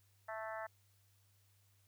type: harmonic tone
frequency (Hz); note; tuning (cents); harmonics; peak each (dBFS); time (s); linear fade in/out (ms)
220; A3; 0; 3 / 4 / 5 / 6 / 7 / 8 / 9; -45 / -48 / -52 / -50 / -54 / -50 / -56; 0.28-0.67; 10
effects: added 99 Hz sine -70 dBFS peak until 1.87 s + white hiss -75 dBFS RMS until 1.87 s